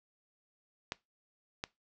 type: clicks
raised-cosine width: 0.2 ms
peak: -17 / -18 dBFS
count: 2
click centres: 0.921 / 1.639 s
effects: noise-tail reverb RT60 0.2 s tail -21 dB re dry + low-pass 7000 Hz 12 dB/octave